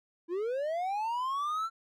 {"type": "linear sweep", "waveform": "triangle", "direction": "up", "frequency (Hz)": [326.2, 1362], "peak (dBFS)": -28, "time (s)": [0.28, 1.7], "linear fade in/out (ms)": 50, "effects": []}